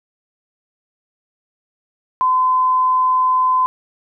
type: tone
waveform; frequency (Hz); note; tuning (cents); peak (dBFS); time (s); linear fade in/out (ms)
sine; 1022; C6; -41; -12; 2.21-3.66; 0
effects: none